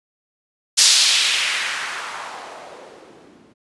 violet noise with low-pass filter sweep, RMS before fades -21 dBFS, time 0.77-3.54 s, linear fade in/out 20 ms, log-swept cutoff 5500 to 220 Hz, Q 1.6, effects resampled to 24000 Hz

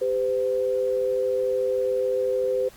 sine tone pair together, 396.4 / 510 Hz, G4 / C5, +19 / -44 cents, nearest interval major third, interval 437 cents, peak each -27 / -22 dBFS, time 0.01-2.69 s, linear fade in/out 10 ms, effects pink hiss -50 dBFS RMS until 2.76 s + Opus 48 kbps

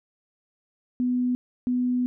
sine tone pair in turn, 248.5 / 248.5 Hz, B3 / B3, +11 / +11 cents, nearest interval unison, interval 0 cents, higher neither, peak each -21 dBFS, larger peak neither, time 1-1.35 / 1.67-2.06 s, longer second, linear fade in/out 0 ms, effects none

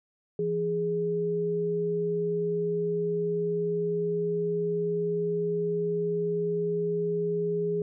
sine tone pair together, 167.98 / 415.3 Hz, E3 / G#4, +33 / 0 cents, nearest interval octave + major third, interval 1567 cents, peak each -32 / -26 dBFS, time 0.39-7.82 s, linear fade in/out 2 ms, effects none

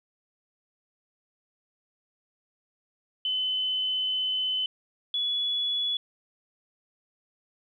sine tone pair in turn, 3032 / 3403 Hz, F#7 / G#7, +42 / +41 cents, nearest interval major second, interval 199 cents, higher second, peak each -25 dBFS, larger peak neither, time 3.25-4.66 / 5.14-5.97 s, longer first, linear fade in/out 2 ms, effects 11-bit

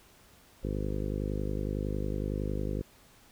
harmonic tone, 50.9 Hz, G#1, 34 cents flat, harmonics 1 / 2 / 3 / 4 / 5 / 6 / 7 / 8 / 9 / 10, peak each -34 / -37 / -39 / -40 / -41 / -42 / -42 / -43 / -44 / -44 dBFS, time 0.63-2.82 s, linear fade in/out 10 ms, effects pink hiss -59 dBFS RMS until 3.31 s

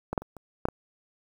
clicks, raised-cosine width 1 ms, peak -16 / -11 / -27 / -29 / -10 / -18 dBFS, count 6, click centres 0.13 / 0.178 / 0.22 / 0.367 / 0.654 / 0.686 s, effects 8-bit

